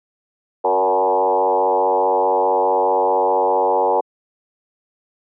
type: tone with frequency modulation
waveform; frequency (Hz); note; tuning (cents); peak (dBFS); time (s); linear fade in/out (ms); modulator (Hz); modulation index
sine; 659.3; E5; 0; -13; 0.64-4.01; 10; 95.3; 2.9
effects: high-pass 300 Hz 12 dB/octave